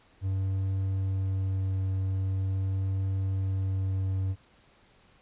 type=tone with vibrato; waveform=triangle; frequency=95.7 Hz; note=G2; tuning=41 cents flat; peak=-24 dBFS; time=0.21-4.36 s; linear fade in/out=50 ms; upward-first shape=triangle; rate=0.44 Hz; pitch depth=9 cents each way; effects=pink hiss -61 dBFS RMS until 5.21 s + resampled to 8000 Hz